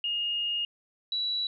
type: tone pair in turn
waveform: sine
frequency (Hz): 2848 / 3926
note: F7 / B7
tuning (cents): +33 / -11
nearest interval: tritone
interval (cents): 556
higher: second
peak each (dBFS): -27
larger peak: neither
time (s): 0.04-0.65 / 1.12-1.47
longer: first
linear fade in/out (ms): 2
effects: none